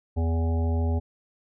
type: harmonic tone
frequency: 82.41 Hz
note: E2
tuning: in tune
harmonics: 1 / 3 / 5 / 7 / 9 / 10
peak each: -22 / -32 / -36 / -39 / -41 / -42 dBFS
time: 0.16-1 s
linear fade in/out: 20 ms
effects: none